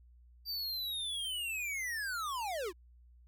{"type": "linear sweep", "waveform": "square", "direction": "down", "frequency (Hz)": [4699, 312.5], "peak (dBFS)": -36, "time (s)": [0.45, 2.73], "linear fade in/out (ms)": 50, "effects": ["added 60 Hz sine -57 dBFS peak until 3.27 s"]}